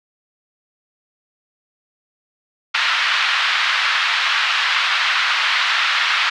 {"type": "band-pass noise", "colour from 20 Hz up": "pink", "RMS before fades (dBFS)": -18, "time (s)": [2.74, 6.3], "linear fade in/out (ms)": 10, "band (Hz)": [1200, 3900], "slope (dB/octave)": 24, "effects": []}